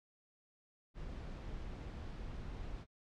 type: noise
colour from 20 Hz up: brown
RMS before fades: -45 dBFS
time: 0.94-2.86 s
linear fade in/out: 50 ms
effects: low-pass 5000 Hz 12 dB/octave + AAC 64 kbps